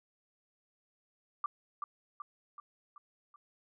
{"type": "tone with echo", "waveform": "sine", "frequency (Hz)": 1174.7, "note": "D6", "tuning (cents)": 0, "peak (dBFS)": -30, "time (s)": [1.44, 1.46], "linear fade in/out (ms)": 2, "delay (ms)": 380, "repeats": 5, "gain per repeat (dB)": -5, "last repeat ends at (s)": 3.36, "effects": []}